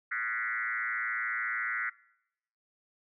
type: tone with frequency modulation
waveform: sine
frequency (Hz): 1715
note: A6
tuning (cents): -45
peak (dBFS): -30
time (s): 0.11-1.9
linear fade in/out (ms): 10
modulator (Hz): 114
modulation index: 3.3
effects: noise-tail reverb RT60 0.8 s tail -22 dB re dry